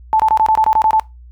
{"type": "tone bursts", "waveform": "sine", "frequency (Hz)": 875, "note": "A5", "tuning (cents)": -10, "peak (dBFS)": -9, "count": 10, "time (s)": [0.13, 0.997], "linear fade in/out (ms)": 0, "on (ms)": 66, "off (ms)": 23, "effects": ["noise-tail reverb RT60 0.2 s tail -21 dB re dry", "added 60 Hz sine -36 dBFS peak until 1.31 s"]}